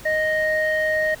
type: tone pair together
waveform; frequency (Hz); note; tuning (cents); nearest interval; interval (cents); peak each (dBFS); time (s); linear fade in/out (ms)
sine; 622.3 / 1864.8; D#5 / A#6; 0 / 0; octave + perfect fifth; 1900; -20; 0.05-1.15; 10
effects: tanh soft clip ceiling -13 dBFS + pink hiss -42 dBFS RMS until 1.2 s